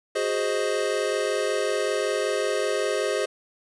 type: chord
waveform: square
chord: Ab dominant seventh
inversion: third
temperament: equal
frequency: 370 / 415.3 / 523.3 / 622.3 Hz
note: Gb4 / Ab4 / C5 / Eb5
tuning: 0 / 0 / 0 / 0 cents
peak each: -32 / -28 / -29 / -30 dBFS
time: 0.15-3.26 s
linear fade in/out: 10 ms
effects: resampled to 24000 Hz